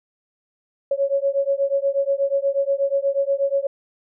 sine beating tone pair, 550 / 558.3 Hz, C#5 / C#5, -14 / +12 cents, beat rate 8.3 Hz, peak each -21 dBFS, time 0.91-3.67 s, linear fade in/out 5 ms, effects none

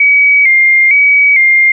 sine tone with vibrato, 2190 Hz, C#7, 22 cents flat, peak -4 dBFS, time 0-1.72 s, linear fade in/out 5 ms, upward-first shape square, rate 1.1 Hz, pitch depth 62 cents each way, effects none

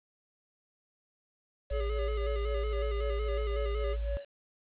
triangle tone with tremolo, 565 Hz, C#5, 33 cents sharp, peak -33 dBFS, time 1.7-4.25 s, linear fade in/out 5 ms, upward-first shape sine, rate 3.8 Hz, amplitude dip 85%
square tone with vibrato, 415.3 Hz, G#4, in tune, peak -36 dBFS, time 1.71-3.97 s, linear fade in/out 50 ms, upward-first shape square, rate 5.4 Hz, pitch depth 43 cents each way
sine tone, 55.2 Hz, A1, 6 cents sharp, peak -30 dBFS, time 1.71-4.17 s, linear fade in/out 0 ms
effects resampled to 8000 Hz + 9-bit

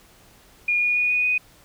sine tone with pitch steps, 2431 / 2445 / 2459 / 2473 / 2488 Hz, D#7 / D#7 / D#7 / D#7 / D#7, -41 / -31 / -21 / -11 / -1 cents, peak -18 dBFS, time 0.68-1.38 s, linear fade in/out 5 ms, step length 140 ms, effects pink hiss -53 dBFS RMS until 1.64 s

